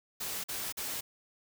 white noise bursts, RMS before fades -37 dBFS, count 3, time 0.2-1.01 s, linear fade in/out 10 ms, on 240 ms, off 45 ms, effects none

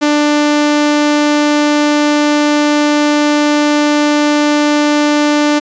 sawtooth tone, 295.9 Hz, D4, 13 cents sharp, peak -5 dBFS, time 0.01-5.6 s, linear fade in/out 20 ms, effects resampled to 16000 Hz

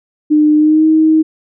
sine tone with pitch glide, 302.5 to 315.3 Hz, D#4 to D#4, -49 to +23 cents, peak -6 dBFS, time 0.3-1.23 s, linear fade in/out 20 ms, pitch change +72 cents, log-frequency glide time 0.56-0.86 s, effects none

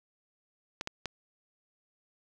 clicks, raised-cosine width 0.2 ms, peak -17 dBFS, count 3, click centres 0.811 / 0.874 / 1.057 s, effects none

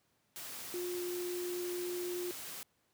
sine tone in noise, 355.2 Hz, F4, 29 cents sharp, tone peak -36 dBFS, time 0.74-2.31 s, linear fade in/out 0 ms, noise white, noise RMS -45 dBFS, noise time 0.36-2.63 s, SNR +6 dB, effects pink hiss -75 dBFS RMS until 2.93 s + high-pass 100 Hz 12 dB/octave

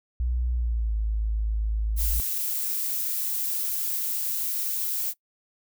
sine tone with pitch glide, 60.8 to 53.85 Hz, B1 to A1, -26 to -37 cents, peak -23 dBFS, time 0.2-2.2 s, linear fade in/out 0 ms, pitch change -211 cents, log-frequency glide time 0.53-0.94 s
violet noise, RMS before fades -28 dBFS, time 1.96-5.14 s, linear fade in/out 50 ms
effects noise-tail reverb RT60 0.1 s tail -21 dB re dry

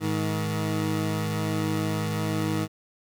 20% pulse tone pair together, 106.1 / 158.53 Hz, G#2 / D#3, +38 / +33 cents, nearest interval perfect fifth, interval 695 cents, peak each -23 dBFS, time 0-2.68 s, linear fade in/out 50 ms, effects none

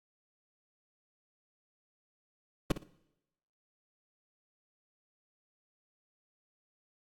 brown noise with echo, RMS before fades -24 dBFS, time 2.7-2.72 s, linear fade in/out 5 ms, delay 58 ms, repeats 2, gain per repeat -13 dB, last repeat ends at 2.836 s, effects noise-tail reverb RT60 0.9 s tail -21 dB re dry + AAC 64 kbps

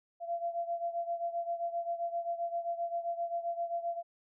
sine beating tone pair, 682 / 689.6 Hz, F5 / F5, -41 / -22 cents, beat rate 7.6 Hz, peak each -34 / -38 dBFS, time 0.2-4.03 s, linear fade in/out 50 ms, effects none

